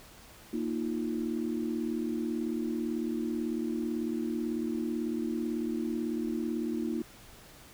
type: chord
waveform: sine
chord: Bb suspended fourth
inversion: none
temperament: equal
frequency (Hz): 233.1 / 311.1 / 349.2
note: Bb3 / Eb4 / F4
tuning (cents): 0 / 0 / 0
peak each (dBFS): -33 / -34 / -36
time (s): 0.53-7.02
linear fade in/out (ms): 5
effects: pink hiss -53 dBFS RMS until 7.73 s